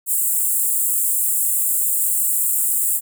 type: high-pass noise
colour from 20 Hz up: pink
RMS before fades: -19 dBFS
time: 0.06-3.01 s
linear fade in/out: 50 ms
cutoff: 7500 Hz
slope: 96 dB/octave
effects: none